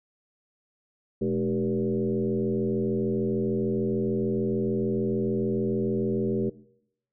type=tone with frequency modulation; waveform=sine; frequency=300 Hz; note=D4; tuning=37 cents sharp; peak=-23 dBFS; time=1.21-6.5 s; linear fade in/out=10 ms; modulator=86.7 Hz; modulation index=1.9; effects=noise-tail reverb RT60 0.8 s tail -21 dB re dry